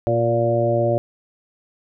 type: harmonic tone with a mistuned harmonic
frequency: 117.5 Hz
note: A#2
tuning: 14 cents sharp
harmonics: 1 / 2 / 3 / 4 / 5 / 6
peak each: -22 / -29 / -23 / -29 / -19 / -27 dBFS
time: 0.07-0.98 s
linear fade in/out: 0 ms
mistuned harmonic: 5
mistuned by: -17 cents
effects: none